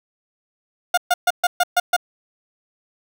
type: tone bursts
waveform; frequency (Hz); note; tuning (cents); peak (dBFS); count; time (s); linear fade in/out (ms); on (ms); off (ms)
30% pulse; 713; F5; +36; -11; 7; 0.94-1.965; 5; 35; 130
effects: none